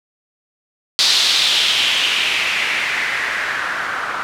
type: noise with low-pass filter sweep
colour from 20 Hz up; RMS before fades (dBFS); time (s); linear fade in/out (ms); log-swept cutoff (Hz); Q
blue; -18; 0.99-4.23; 0; 4300 to 1300; 3
effects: none